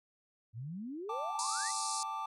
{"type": "exponential sweep", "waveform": "sine", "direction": "up", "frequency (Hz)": [104.9, 2098], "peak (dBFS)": -39, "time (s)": [0.53, 1.72], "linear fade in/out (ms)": 50}
{"type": "chord", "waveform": "triangle", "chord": "G suspended second", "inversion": "none", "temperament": "just", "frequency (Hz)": [784, 882, 1176], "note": ["G5", "A5", "D6"], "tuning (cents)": [0, 4, 2], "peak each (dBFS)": [-43, -38, -37], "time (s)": [1.09, 2.26], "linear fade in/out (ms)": 5}
{"type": "band-pass noise", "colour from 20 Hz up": "white", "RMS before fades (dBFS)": -39, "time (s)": [1.39, 2.03], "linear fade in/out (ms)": 0, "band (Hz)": [4000, 9800], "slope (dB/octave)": 96}
{"effects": []}